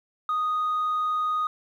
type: tone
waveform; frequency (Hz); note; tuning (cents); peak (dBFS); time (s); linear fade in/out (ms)
sine; 1242; D#6; -3; -21; 0.29-1.47; 2
effects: tanh soft clip ceiling -21 dBFS + 10-bit